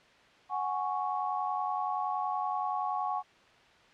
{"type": "chord", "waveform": "sine", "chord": "F# suspended second", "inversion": "none", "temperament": "equal", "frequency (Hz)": [740, 830.6, 1108.7], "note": ["F#5", "G#5", "C#6"], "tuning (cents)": [0, 0, 0], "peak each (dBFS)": -34, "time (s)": [0.49, 3.23], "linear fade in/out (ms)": 50, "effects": ["white hiss -59 dBFS RMS until 3.93 s", "low-pass 3000 Hz 12 dB/octave"]}